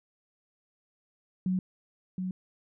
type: tone with echo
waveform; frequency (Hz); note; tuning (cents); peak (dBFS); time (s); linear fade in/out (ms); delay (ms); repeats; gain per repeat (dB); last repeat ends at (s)
sine; 185; F#3; 0; -25; 1.46-1.59; 2; 720; 1; -5; 2.31
effects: none